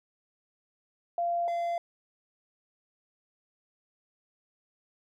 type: tone pair in turn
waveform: sine / triangle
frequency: 690 / 686.7 Hz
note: F5 / F5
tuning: -21 / -29 cents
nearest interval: unison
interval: 8 cents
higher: first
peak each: -26 dBFS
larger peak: neither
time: 1.18-1.48 / 1.48-1.78 s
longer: neither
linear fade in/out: 2 ms
effects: none